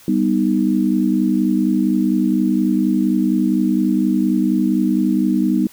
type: chord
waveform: sine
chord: G augmented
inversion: none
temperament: equal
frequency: 196 / 246.9 / 311.1 Hz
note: G3 / B3 / D#4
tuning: 0 / 0 / 0 cents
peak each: -18 dBFS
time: 0.08-5.67 s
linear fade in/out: 2 ms
effects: white hiss -46 dBFS RMS until 5.72 s